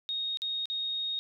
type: tone with dropouts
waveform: sine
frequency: 3729 Hz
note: A#7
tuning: in tune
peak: -30 dBFS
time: 0.09-1.19 s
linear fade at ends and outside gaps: 0 ms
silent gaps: 0.372-0.419 / 0.656-0.7 s
effects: none